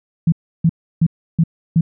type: tone bursts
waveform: sine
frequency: 164.81 Hz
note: E3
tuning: in tune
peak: -9 dBFS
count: 5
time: 0.27-1.81 s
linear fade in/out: 5 ms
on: 52 ms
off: 320 ms
effects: none